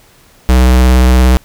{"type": "tone with vibrato", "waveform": "square", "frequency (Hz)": 63.1, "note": "B1", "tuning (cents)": 38, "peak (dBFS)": -5, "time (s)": [0.49, 1.37], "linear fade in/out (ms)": 0, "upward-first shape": "triangle", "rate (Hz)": 17, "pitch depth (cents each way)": 29, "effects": ["pink hiss -45 dBFS RMS until 1.44 s"]}